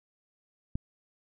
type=click; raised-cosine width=5 ms; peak=-19 dBFS; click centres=0.755 s; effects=none